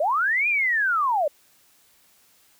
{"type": "linear two-way sweep", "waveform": "sine", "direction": "up then down", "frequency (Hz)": [553, 2473, 553], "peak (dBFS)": -19, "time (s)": [0, 1.28], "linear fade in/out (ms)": 5, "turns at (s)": 0.48, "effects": ["white hiss -59 dBFS RMS until 2.59 s"]}